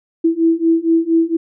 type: beating tone pair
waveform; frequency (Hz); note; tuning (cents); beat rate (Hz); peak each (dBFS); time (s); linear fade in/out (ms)
sine; 327.1 / 331.4; E4 / E4; -13 / +9; 4.3; -15 / -14; 0.24-1.37; 10
effects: none